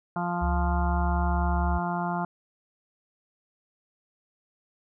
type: harmonic tone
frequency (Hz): 174.61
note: F3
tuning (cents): 0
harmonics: 1 / 2 / 4 / 5 / 6 / 7 / 8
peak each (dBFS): -30 / -38 / -32 / -33 / -36 / -39 / -38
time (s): 0.16-2.25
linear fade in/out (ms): 2
type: tone with vibrato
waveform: sine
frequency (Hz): 70.2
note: C#2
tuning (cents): +22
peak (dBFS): -24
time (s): 0.41-1.79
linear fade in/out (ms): 20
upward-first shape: triangle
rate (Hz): 19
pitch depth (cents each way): 13
effects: none